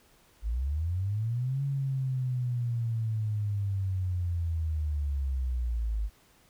sine linear two-way sweep, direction up then down, 50.9 to 140 to 50.9 Hz, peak -27 dBFS, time 0.42-6.1 s, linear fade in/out 50 ms, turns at 1.63 s, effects pink hiss -62 dBFS RMS until 6.49 s

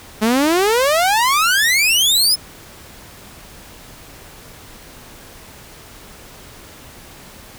sawtooth exponential sweep, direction up, 209.3 to 5274 Hz, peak -9 dBFS, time 0.21-2.36 s, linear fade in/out 20 ms, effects pink hiss -40 dBFS RMS until 7.58 s

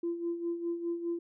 sine tone with tremolo, 341 Hz, F4, 41 cents flat, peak -28 dBFS, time 0.03-1.19 s, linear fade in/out 5 ms, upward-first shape sine, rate 4.9 Hz, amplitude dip 65%, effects tanh soft clip ceiling -25 dBFS

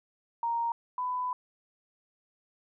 sine tone pair in turn, 932.3 / 999.2 Hz, A#5 / B5, 0 / +20 cents, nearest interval minor second, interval 120 cents, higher second, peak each -27 / -29 dBFS, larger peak first, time 0.43-0.72 / 0.98-1.33 s, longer second, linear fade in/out 2 ms, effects none

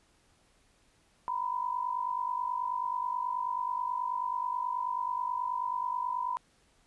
sine tone pair together, 954 / 1003.3 Hz, A#5 / B5, +40 / +27 cents, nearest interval minor second, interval 87 cents, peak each -34 / -32 dBFS, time 1.28-6.37 s, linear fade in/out 0 ms, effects pink hiss -67 dBFS RMS until 6.86 s + resampled to 24000 Hz

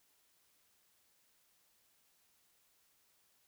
silence, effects white hiss -73 dBFS RMS until 3.47 s

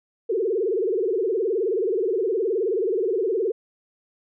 sine tone with vibrato, 411.2 Hz, G#4, 17 cents flat, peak -20 dBFS, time 0.29-3.52 s, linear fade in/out 10 ms, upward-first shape sine, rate 19 Hz, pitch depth 240 cents each way, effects none

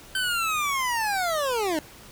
25% pulse linear sweep, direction down, 1551 to 292.6 Hz, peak -20 dBFS, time 0.15-1.79 s, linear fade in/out 2 ms, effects pink hiss -47 dBFS RMS until 2.11 s

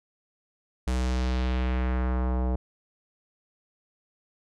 square tone with low-pass filter sweep, 63 Hz, B1, 35 cents sharp, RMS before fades -26 dBFS, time 0.87-2.56 s, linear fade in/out 5 ms, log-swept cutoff 9100 to 700 Hz, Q 1.3, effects none

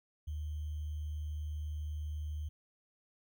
sine tone with sample-and-hold, 76 Hz, D#2, 40 cents flat, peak -36 dBFS, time 0.27-2.49 s, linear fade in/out 10 ms, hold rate 3150 Hz, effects none

